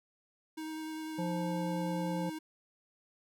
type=tone with vibrato; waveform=square; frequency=314.3 Hz; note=D#4; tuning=18 cents sharp; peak=-39 dBFS; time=0.57-2.39 s; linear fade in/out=10 ms; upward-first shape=triangle; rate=10 Hz; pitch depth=14 cents each way
type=harmonic tone; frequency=174.61 Hz; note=F3; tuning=in tune; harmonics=1 / 3 / 5; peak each=-34 / -39 / -41 dBFS; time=1.18-2.3 s; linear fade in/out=10 ms
effects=none